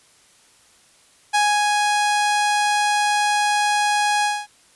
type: tone with ADSR envelope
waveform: sawtooth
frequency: 830.6 Hz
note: G#5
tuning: in tune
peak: -11 dBFS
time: 1.33-4.47 s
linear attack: 20 ms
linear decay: 260 ms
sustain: -2 dB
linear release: 230 ms
effects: white hiss -54 dBFS RMS until 4.75 s + resampled to 24000 Hz